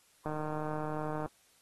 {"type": "click train", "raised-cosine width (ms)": 1, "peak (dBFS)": -24, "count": 154, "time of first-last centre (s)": [0.26, 1.26], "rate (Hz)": 153, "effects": ["white hiss -66 dBFS RMS until 1.61 s", "AAC 32 kbps"]}